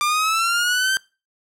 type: linear sweep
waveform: sawtooth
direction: up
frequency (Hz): 1183 to 1568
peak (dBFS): -14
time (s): 0.01-0.97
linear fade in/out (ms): 0
effects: noise-tail reverb RT60 0.3 s tail -23 dB re dry + low-pass 12000 Hz 12 dB/octave